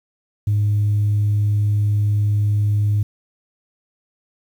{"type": "tone", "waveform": "sine", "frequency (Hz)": 103.83, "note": "G#2", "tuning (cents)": 0, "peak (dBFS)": -13, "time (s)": [0.47, 3.03], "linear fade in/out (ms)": 5, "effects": ["tanh soft clip ceiling -12 dBFS", "8-bit"]}